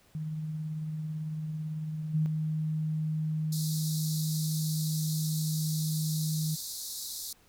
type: tone with tremolo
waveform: sine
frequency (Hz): 155.56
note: D#3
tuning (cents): 0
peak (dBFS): -31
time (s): 0.15-2.26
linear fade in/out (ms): 0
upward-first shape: triangle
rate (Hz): 18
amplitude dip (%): 30
type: tone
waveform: sine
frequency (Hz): 155.9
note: D#3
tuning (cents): +4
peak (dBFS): -28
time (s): 2.13-6.56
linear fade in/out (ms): 20
type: band-pass noise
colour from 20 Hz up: pink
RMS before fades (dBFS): -39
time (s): 3.52-7.33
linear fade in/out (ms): 5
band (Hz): 3800 to 16000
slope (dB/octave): 96
effects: pink hiss -63 dBFS RMS until 7.48 s